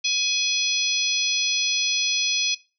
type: harmonic tone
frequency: 840 Hz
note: G#5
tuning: 19 cents sharp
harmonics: 3 / 4 / 5 / 6 / 7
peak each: -25 / -26 / -27 / -28 / -28 dBFS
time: 0.04-2.55 s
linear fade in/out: 10 ms
effects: noise-tail reverb RT60 0.3 s tail -20 dB re dry